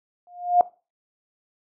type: tone with exponential growth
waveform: sine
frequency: 709 Hz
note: F5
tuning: 26 cents sharp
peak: -10 dBFS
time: 0.27-0.61 s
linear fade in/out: 1 ms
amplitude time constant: 72 ms
effects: noise-tail reverb RT60 0.3 s tail -18 dB re dry